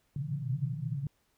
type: band-pass noise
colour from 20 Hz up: pink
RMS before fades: -34 dBFS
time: 0.16-1.07 s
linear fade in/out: 2 ms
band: 120 to 160 Hz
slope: 96 dB/octave
effects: pink hiss -73 dBFS RMS until 1.37 s